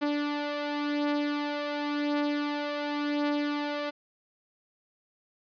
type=beating tone pair; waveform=sawtooth; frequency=291.8 / 292.72 Hz; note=D4 / D4; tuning=-11 / -6 cents; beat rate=0.92 Hz; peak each=-30 / -25 dBFS; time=0.01-3.91 s; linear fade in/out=20 ms; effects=resampled to 11025 Hz